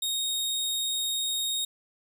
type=tone; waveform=sawtooth; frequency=3729 Hz; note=A#7; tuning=in tune; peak=-24 dBFS; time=0.02-1.65 s; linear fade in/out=5 ms; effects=none